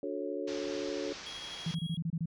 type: chord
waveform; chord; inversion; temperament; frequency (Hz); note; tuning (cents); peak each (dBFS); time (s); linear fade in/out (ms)
sine; D major seventh; none; just; 293.7 / 367.1 / 440.5 / 550.6; D4 / F#4 / A4 / C#5; 0 / -14 / +2 / -12; -39; 0.03-1.13; 2
type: low-pass noise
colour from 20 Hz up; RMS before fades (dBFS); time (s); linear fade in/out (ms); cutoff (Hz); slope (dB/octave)
white; -46; 0.47-1.75; 10; 6000; 48
type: tone with tremolo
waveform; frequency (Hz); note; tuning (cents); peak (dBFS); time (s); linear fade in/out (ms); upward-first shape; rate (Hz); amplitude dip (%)
triangle; 3300; G#7; -12; -40; 1.26-1.97; 2; triangle; 12; 35
type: tone bursts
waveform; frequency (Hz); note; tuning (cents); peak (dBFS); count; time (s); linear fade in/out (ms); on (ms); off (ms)
sine; 164.81; E3; 0; -30; 8; 1.66-2.258; 5; 52; 26
effects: none